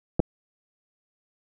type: clicks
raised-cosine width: 2 ms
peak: -8 dBFS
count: 2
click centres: 0.195 / 0.201 s
effects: none